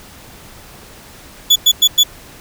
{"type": "tone bursts", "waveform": "35% pulse", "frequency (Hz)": 3436, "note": "A7", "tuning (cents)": -42, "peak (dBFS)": -4, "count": 4, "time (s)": [1.5, 2.036], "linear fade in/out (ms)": 10, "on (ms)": 59, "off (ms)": 100, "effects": ["pink hiss -39 dBFS RMS until 2.4 s"]}